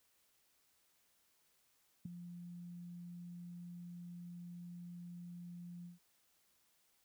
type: tone with ADSR envelope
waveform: sine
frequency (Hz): 174.61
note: F3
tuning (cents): 0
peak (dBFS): -37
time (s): 2.05-5.99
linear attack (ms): 7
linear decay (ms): 7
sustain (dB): -10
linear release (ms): 140
effects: white hiss -75 dBFS RMS until 7.04 s